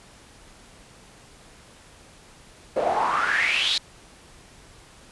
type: noise with band-pass filter sweep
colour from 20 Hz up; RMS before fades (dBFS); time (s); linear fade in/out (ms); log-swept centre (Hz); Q
pink; -23; 2.76-3.78; 5; 530 to 4100; 6.2
effects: pink hiss -50 dBFS RMS until 5.11 s + resampled to 24000 Hz